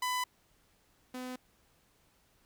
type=tone pair in turn; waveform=sawtooth; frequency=1000 / 253.2 Hz; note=B5 / B3; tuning=+21 / +43 cents; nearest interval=2 octaves; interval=2378 cents; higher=first; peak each=-27 / -35 dBFS; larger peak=first; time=0.02-0.24 / 1.14-1.36 s; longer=neither; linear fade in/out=5 ms; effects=pink hiss -69 dBFS RMS until 2.45 s